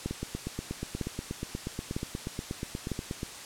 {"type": "two click trains", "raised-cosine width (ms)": 3, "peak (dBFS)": [-18, -20], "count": [4, 27], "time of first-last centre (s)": [[0.06, 2.917], [0.11, 3.231]], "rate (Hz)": [1.05, 8.33], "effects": ["white hiss -43 dBFS RMS until 3.45 s", "low-pass 9000 Hz 12 dB/octave"]}